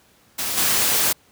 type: noise with level steps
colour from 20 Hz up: white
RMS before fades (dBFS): -25 / -19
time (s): 0.38-1.13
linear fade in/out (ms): 10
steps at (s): 0.57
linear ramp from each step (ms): 10
effects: pink hiss -56 dBFS RMS until 1.31 s + high-pass 80 Hz 12 dB/octave